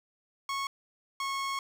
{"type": "tone pair in turn", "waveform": "sawtooth", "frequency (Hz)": [1100, 1094.4], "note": ["C#6", "C#6"], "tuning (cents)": [-14, -23], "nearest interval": "unison", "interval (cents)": 9, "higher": "first", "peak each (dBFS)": -27, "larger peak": "neither", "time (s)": [[0.49, 0.67], [1.2, 1.59]], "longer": "second", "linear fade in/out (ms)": 2, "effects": ["low-pass 8000 Hz 12 dB/octave", "9-bit"]}